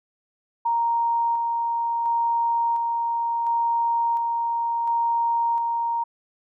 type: tone with tremolo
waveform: sine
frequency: 932.3 Hz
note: A#5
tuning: in tune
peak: -19 dBFS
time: 0.65-6.04 s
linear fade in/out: 10 ms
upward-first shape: square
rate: 0.71 Hz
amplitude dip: 25%
effects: none